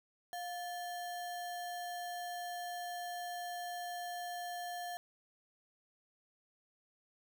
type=tone with sample-and-hold; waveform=sine; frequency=707 Hz; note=F5; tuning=21 cents sharp; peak=-39 dBFS; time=0.33-4.97 s; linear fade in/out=0 ms; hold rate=2450 Hz; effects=none